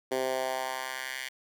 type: tone with high-pass filter sweep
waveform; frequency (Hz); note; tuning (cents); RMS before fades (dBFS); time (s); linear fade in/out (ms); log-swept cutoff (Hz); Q
10% pulse; 130.3; C3; -7; -33; 0.11-1.29; 10; 380 to 2200; 1.8
effects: none